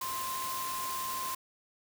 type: tone in noise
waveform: sine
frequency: 1046.5 Hz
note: C6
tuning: in tune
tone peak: -35 dBFS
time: 0.01-1.35 s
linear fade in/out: 5 ms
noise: white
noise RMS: -39 dBFS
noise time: 0.01-1.35 s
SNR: +1 dB
effects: none